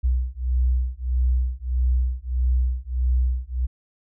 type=beating tone pair; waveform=sine; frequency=61.74 / 63.34 Hz; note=B1 / B1; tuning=0 / +44 cents; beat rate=1.6 Hz; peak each=-22 dBFS; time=0.03-3.67 s; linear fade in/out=20 ms; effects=none